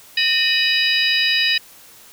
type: tone cluster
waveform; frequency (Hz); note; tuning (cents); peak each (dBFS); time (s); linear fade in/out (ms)
sine; 1833 / 2508 / 2970 / 3881 / 4925; A#6 / D#7 / F#7 / B7 / D#8; -30 / +13 / +6 / -31 / -19; -21; 0.17-1.58; 5
effects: tanh soft clip ceiling -3 dBFS + white hiss -45 dBFS RMS until 2.12 s